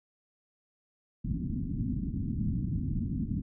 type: low-pass noise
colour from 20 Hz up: white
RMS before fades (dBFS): -32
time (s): 1.24-3.42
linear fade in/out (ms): 10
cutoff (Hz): 260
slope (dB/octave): 48
effects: none